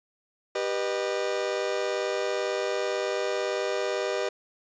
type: chord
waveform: 40% pulse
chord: G augmented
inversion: none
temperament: just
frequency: 392 / 490 / 612.5 Hz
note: G4 / B4 / D#5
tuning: 0 / -14 / -27 cents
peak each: -30 dBFS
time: 0.55-4.29 s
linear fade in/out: 5 ms
effects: resampled to 16000 Hz